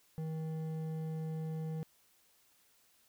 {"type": "tone with hard clipping", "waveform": "triangle", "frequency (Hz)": 158.9, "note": "D#3", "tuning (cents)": 37, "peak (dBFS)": -38, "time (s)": [0.18, 1.83], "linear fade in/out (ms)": 0, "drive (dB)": 12, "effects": ["white hiss -69 dBFS RMS until 3.08 s"]}